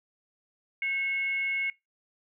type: tone with frequency modulation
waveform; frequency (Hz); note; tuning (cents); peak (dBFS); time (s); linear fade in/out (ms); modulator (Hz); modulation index
sine; 2187; C#7; -24; -27; 0.82-1.7; 2; 619; 0.33
effects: noise-tail reverb RT60 0.2 s tail -21 dB re dry